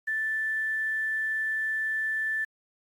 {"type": "tone with quantisation", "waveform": "sine", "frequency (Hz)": 1760, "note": "A6", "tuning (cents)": 0, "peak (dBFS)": -26, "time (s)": [0.07, 2.45], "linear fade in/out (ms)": 10, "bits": 9, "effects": ["AAC 48 kbps"]}